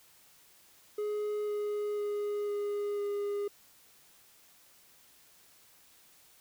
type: tone with pitch steps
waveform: triangle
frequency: 419.2 / 416.3 / 413.4 / 410.6 / 407.7 Hz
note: G#4 / G#4 / G#4 / G#4 / G#4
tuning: +16 / +4 / -8 / -20 / -32 cents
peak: -29 dBFS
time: 0.98-3.48 s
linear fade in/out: 5 ms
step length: 500 ms
effects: white hiss -61 dBFS RMS until 6.4 s